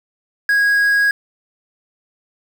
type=tone with quantisation; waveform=triangle; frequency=1649 Hz; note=G#6; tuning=13 cents flat; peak=-10 dBFS; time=0.49-1.11 s; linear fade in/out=2 ms; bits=6; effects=none